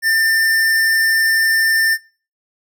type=tone; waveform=square; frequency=1794 Hz; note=A6; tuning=33 cents sharp; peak=-13 dBFS; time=0.02-1.98 s; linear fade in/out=50 ms; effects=noise-tail reverb RT60 0.4 s tail -23 dB re dry